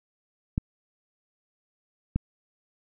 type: clicks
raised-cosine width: 5 ms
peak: -12 dBFS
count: 2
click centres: 0.579 / 2.16 s
effects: none